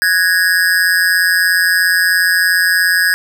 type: tone with amplitude modulation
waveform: square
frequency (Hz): 1661.2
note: G#6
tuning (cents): 0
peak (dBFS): -7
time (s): 0.02-3.14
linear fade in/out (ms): 0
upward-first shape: sine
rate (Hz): 177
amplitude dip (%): 85
effects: none